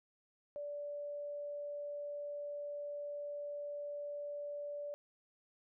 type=tone; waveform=sine; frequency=581 Hz; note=D5; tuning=19 cents flat; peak=-40 dBFS; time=0.56-4.94 s; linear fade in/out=0 ms; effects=none